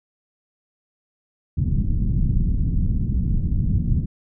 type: low-pass noise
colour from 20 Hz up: pink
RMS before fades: -20 dBFS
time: 1.57-4.06 s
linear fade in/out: 10 ms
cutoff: 200 Hz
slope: 24 dB/octave
effects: none